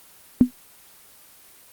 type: tone with exponential decay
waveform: sine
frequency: 248.8 Hz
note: B3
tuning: 13 cents sharp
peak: -5 dBFS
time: 0.41-0.51 s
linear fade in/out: 0 ms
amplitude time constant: 20 ms
effects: white hiss -50 dBFS RMS until 1.72 s + Opus 24 kbps